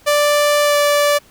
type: tone with pitch glide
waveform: sawtooth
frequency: 587.3 to 582.2 Hz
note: D5 to D5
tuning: 0 to -15 cents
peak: -8 dBFS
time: 0.06-1.19 s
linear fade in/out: 20 ms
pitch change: -15 cents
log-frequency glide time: 0.63-0.77 s
effects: pink hiss -49 dBFS RMS until 1.3 s